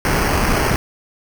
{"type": "noise with sample-and-hold", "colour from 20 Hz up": "pink", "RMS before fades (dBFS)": -17, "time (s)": [0.05, 0.76], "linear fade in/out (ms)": 0, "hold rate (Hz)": 3675, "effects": []}